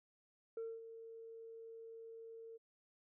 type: tone with ADSR envelope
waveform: sine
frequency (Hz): 453.9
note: A#4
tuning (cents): -46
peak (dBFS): -38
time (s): 0.57-2.58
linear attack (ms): 3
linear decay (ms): 230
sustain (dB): -12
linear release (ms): 22
effects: tanh soft clip ceiling -39 dBFS